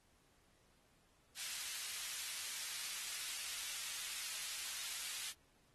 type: high-pass noise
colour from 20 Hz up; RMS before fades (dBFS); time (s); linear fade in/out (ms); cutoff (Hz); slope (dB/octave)
pink; -45; 1.35-5.34; 50; 2500; 12
effects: pink hiss -73 dBFS RMS until 5.74 s + AAC 32 kbps